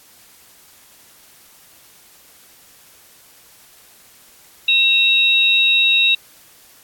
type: tone pair together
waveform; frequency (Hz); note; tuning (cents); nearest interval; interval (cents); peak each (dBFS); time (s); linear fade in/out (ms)
sine; 2698 / 3799; E7 / A#7; +40 / +32; tritone; 592; -14; 4.68-6.15; 5
effects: white hiss -48 dBFS RMS until 6.83 s + AAC 64 kbps